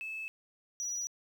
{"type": "tone pair in turn", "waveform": "sine", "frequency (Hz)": [2610, 5842], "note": ["E7", "F#8"], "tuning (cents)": [-18, -23], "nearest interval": "octave + major second", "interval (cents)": 1395, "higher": "second", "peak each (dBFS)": [-36, -31], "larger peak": "second", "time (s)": [[0.01, 0.28], [0.8, 1.07]], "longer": "neither", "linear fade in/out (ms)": 0, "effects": ["tanh soft clip ceiling -33 dBFS", "10-bit"]}